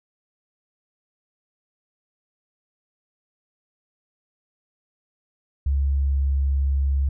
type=tone with pitch glide; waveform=sine; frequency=69.3 to 68.78 Hz; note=C#2 to C#2; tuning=0 to -13 cents; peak=-18 dBFS; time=5.66-7.09 s; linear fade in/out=5 ms; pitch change=-13 cents; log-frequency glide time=5.95-6.17 s; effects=none